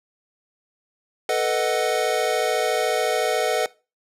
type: chord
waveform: square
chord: B dominant seventh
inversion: third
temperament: equal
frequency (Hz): 440 / 493.9 / 622.3 / 740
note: A4 / B4 / D#5 / F#5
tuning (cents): 0 / 0 / 0 / 0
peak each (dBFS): -26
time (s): 1.29-3.66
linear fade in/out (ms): 2
effects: noise-tail reverb RT60 0.3 s tail -21 dB re dry + low-pass 12000 Hz 12 dB/octave